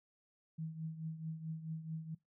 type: tone with tremolo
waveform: sine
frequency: 160 Hz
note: D#3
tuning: 49 cents sharp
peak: -37 dBFS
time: 0.58-2.15 s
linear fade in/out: 10 ms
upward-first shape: triangle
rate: 4.6 Hz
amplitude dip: 75%
effects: noise-tail reverb RT60 0.2 s tail -22 dB re dry